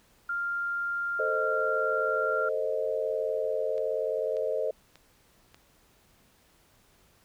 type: tone with pitch glide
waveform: sine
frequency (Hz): 1396 to 1384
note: F6 to F6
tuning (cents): -1 to -16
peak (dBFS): -28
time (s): 0.29-2.49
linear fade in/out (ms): 5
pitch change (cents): -15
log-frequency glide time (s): 1.17-1.31
type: chord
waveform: sine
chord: A diminished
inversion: none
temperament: equal with one note detuned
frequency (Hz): 443.8 / 523.3 / 622.3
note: A4 / C5 / Eb5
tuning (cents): +15 / 0 / 0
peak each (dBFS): -31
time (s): 1.19-4.71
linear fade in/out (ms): 5
type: click train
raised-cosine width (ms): 0.2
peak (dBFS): -33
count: 4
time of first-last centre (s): 3.78-5.545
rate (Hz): 1.7
effects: pink hiss -63 dBFS RMS until 7.24 s